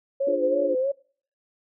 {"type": "tone with vibrato", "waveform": "sine", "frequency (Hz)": 536, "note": "C5", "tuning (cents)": 42, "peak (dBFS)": -21, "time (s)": [0.2, 0.92], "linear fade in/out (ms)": 10, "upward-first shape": "sine", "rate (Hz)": 3.1, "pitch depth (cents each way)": 84}
{"type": "chord", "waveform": "sine", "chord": "D half-diminished seventh", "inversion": "none", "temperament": "equal with one note detuned", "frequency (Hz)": [294.9, 349.2, 415.3, 523.3], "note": ["D4", "F4", "Ab4", "C5"], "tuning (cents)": [7, 0, 0, 0], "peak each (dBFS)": [-30, -30, -33, -29], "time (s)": [0.27, 0.75], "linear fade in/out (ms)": 5}
{"effects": ["noise-tail reverb RT60 0.5 s tail -24 dB re dry"]}